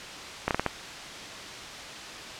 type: slowing click train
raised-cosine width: 0.5 ms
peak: -9 dBFS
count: 5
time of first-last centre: 0.48-0.663 s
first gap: 28 ms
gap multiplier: 1.34
effects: white hiss -39 dBFS RMS until 2.39 s + low-pass 5000 Hz 12 dB/octave